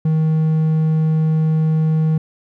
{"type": "tone", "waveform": "triangle", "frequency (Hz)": 157.8, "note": "D#3", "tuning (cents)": 25, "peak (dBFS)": -11, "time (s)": [0.05, 2.18], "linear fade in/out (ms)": 5, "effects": []}